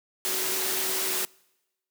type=tone in noise; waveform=sine; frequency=376.5 Hz; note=F#4; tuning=30 cents sharp; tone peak=-37 dBFS; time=0.25-1.25 s; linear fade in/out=0 ms; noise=white; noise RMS=-28 dBFS; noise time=0.25-1.25 s; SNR=-12 dB; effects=noise-tail reverb RT60 1.0 s tail -26 dB re dry + high-pass 200 Hz 12 dB/octave